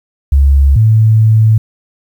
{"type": "tone pair in turn", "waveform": "sine", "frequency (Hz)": [69.3, 110.01], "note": ["C#2", "A2"], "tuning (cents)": [0, 0], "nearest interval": "minor sixth", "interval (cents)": 800, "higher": "second", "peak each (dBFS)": -4, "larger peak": "neither", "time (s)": [[0.32, 0.76], [0.76, 1.58]], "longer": "second", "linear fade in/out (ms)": 5, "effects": ["7-bit"]}